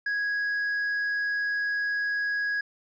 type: tone with tanh clipping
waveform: sine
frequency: 1659 Hz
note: G#6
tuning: 2 cents flat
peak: -26 dBFS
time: 0.06-2.61 s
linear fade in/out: 5 ms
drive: 3 dB
effects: resampled to 16000 Hz